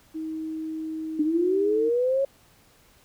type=tone; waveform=sine; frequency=316.8 Hz; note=D#4; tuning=31 cents sharp; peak=-29 dBFS; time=0.14-1.9 s; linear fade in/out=20 ms
type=linear sweep; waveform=sine; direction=up; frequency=293.7 to 554.4 Hz; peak=-20 dBFS; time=1.19-2.25 s; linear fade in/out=5 ms
effects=pink hiss -58 dBFS RMS until 3.04 s